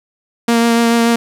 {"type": "tone with vibrato", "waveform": "sawtooth", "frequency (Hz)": 232.8, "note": "A#3", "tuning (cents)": -2, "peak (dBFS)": -6, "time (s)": [0.48, 1.16], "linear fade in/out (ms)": 5, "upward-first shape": "triangle", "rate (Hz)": 6.9, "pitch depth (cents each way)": 16, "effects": ["low-pass 12000 Hz 12 dB/octave", "8-bit"]}